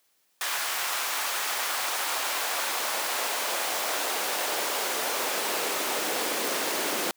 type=noise with high-pass filter sweep; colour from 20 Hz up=pink; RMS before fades=-29 dBFS; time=0.41-7.11 s; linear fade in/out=0 ms; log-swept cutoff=1100 to 340 Hz; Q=1.1; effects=white hiss -69 dBFS RMS until 7.16 s + high-pass 200 Hz 12 dB/octave